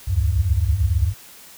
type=tone cluster; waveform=sine; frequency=63.6 / 70 / 79.2 / 96.9 Hz; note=C2 / C#2 / D#2 / G2; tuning=-48 / +18 / +31 / -20 cents; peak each=-25 / -22 / -21 / -20 dBFS; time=0.07-1.14 s; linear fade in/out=20 ms; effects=white hiss -44 dBFS RMS until 1.57 s